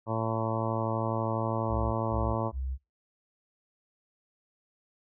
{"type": "harmonic tone", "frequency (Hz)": 112.2, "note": "A2", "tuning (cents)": 34, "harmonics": [1, 2, 3, 4, 5, 6, 7, 8, 9, 10], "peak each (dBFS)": [-32, -36, -37, -39, -35, -38, -42, -37, -38, -40], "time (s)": [0.06, 2.52], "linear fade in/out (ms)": 50}
{"type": "tone bursts", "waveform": "sine", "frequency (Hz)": 65.41, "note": "C2", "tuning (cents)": 0, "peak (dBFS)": -30, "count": 3, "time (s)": [1.68, 2.78], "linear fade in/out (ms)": 50, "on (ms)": 260, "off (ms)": 160}
{"effects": ["noise-tail reverb RT60 0.3 s tail -26 dB re dry"]}